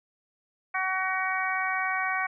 harmonic tone, 376.4 Hz, F#4, 30 cents sharp, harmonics 2 / 3 / 4 / 5 / 6, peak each -32 / -32 / -32 / -32 / -32 dBFS, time 0.74-2.27 s, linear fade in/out 10 ms, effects none

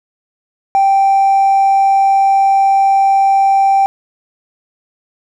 triangle tone with hard clipping, 783 Hz, G5, 2 cents flat, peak -7 dBFS, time 0.75-3.86 s, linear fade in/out 0 ms, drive 2 dB, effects none

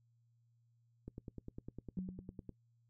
click train, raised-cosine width 3 ms, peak -33 dBFS, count 15, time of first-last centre 1.08-2.493 s, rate 9.91 Hz
sine tone with exponential decay, 185 Hz, F#3, in tune, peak -36 dBFS, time 1.97-2.53 s, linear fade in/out 2 ms, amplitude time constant 120 ms
effects noise-tail reverb RT60 0.1 s tail -22 dB re dry + added 117 Hz sine -70 dBFS peak until 2.89 s

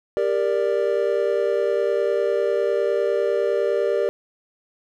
triangle chord, G minor, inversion none, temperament equal with one note detuned, 396.3 / 466.2 / 587.3 Hz, G4 / Bb4 / D5, +19 / 0 / 0 cents, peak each -21 dBFS, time 0.17-4.09 s, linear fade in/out 0 ms, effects none

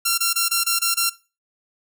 5% pulse tone bursts, 1368 Hz, F6, 36 cents flat, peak -6 dBFS, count 7, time 0.05-1.098 s, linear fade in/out 10 ms, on 130 ms, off 23 ms, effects noise-tail reverb RT60 0.3 s tail -18 dB re dry

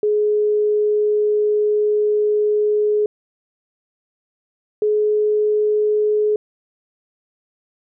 sine tone pair in turn, 420.6 / 423 Hz, G#4 / G#4, +22 / +32 cents, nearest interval unison, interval 10 cents, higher second, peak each -14 dBFS, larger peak neither, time 0.03-3.06 / 4.82-6.36 s, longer first, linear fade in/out 2 ms, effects none

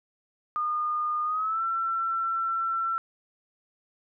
sine tone with pitch glide, 1220 to 1345.9 Hz, D#6 to E6, -34 to +36 cents, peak -25 dBFS, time 0.56-2.98 s, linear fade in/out 0 ms, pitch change +170 cents, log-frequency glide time 1.24-1.63 s, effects none

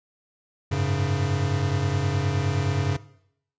square chord, F# suspended second, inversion none, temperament equal with one note detuned, 94.22 / 103.83 / 138.59 Hz, F#2 / G#2 / C#3, +32 / 0 / 0 cents, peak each -27 / -30 / -26 dBFS, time 0.71-2.97 s, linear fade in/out 10 ms, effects noise-tail reverb RT60 0.7 s tail -18 dB re dry + resampled to 16000 Hz

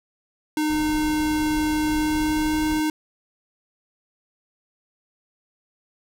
square tone with pitch glide, 305.9 to 308.4 Hz, D#4 to D#4, -29 to -15 cents, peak -21 dBFS, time 0.57-2.9 s, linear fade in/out 2 ms, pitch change +14 cents, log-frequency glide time 1.92-2.59 s
brown noise, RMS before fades -34 dBFS, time 0.69-2.81 s, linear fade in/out 20 ms
effects none

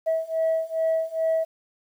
sine beating tone pair, 646 / 648.4 Hz, E5 / E5, -35 / -29 cents, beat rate 2.4 Hz, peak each -24 / -23 dBFS, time 0.06-1.45 s, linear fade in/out 20 ms, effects tanh soft clip ceiling -17 dBFS + 9-bit

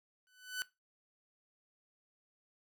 sawtooth tone with exponential growth, 1500 Hz, F#6, 23 cents sharp, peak -29 dBFS, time 0.27-0.62 s, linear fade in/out 0 ms, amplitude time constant 76 ms, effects noise-tail reverb RT60 0.2 s tail -18 dB re dry

